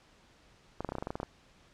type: clicks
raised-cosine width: 1 ms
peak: -21 dBFS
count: 12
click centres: 0.806 / 0.847 / 0.89 / 0.921 / 0.953 / 0.984 / 1.025 / 1.071 / 1.105 / 1.155 / 1.201 / 1.231 s
effects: pink hiss -62 dBFS RMS until 1.73 s + low-pass 6000 Hz 12 dB/octave